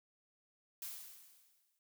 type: noise with exponential decay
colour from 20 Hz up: blue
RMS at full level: -43 dBFS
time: 0.82-1.79 s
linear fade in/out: 1 ms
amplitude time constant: 210 ms
effects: none